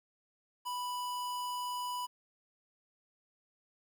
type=tone; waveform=square; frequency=987.8 Hz; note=B5; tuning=in tune; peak=-36 dBFS; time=0.65-2.07 s; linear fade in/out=20 ms; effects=11-bit